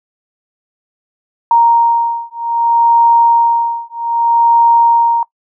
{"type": "beating tone pair", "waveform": "sine", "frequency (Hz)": [932.3, 932.93], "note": ["A#5", "A#5"], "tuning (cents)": [0, 1], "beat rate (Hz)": 0.63, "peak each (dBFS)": -11, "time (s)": [1.51, 5.23], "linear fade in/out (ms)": 2, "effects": ["noise-tail reverb RT60 0.1 s tail -21 dB re dry"]}